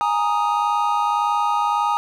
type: chord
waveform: triangle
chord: Ab suspended second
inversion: none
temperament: equal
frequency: 830.6 / 932.3 / 1244.5 Hz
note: Ab5 / Bb5 / Eb6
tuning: 0 / 0 / 0 cents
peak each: -20 dBFS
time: 0.01-1.97 s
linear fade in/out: 0 ms
effects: none